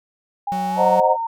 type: tone with pitch glide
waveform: sine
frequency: 811 to 915.6 Hz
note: G#5 to A#5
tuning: -41 to -31 cents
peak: -21 dBFS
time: 0.47-1.27 s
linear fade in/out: 5 ms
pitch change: +210 cents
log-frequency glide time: 0.69-0.87 s
type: tone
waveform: 45% pulse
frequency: 186 Hz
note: F#3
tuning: 9 cents sharp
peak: -26 dBFS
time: 0.52-1 s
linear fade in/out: 0 ms
type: chord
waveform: sine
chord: C half-diminished seventh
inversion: none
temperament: equal with one note detuned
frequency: 523.3 / 616.9 / 740 / 932.3 Hz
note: C5 / Eb5 / Gb5 / Bb5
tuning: 0 / -15 / 0 / 0 cents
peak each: -19 dBFS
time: 0.76-1.17 s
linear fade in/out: 50 ms
effects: none